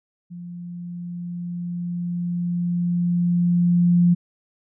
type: tone with level ramp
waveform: sine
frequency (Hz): 174.61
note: F3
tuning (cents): 0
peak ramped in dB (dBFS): -33 to -12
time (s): 0.3-4.15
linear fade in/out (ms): 20
effects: none